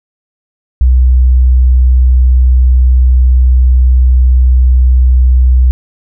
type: tone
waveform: sine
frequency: 63 Hz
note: B1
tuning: 35 cents sharp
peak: -3 dBFS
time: 0.81-5.71 s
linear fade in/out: 0 ms
effects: none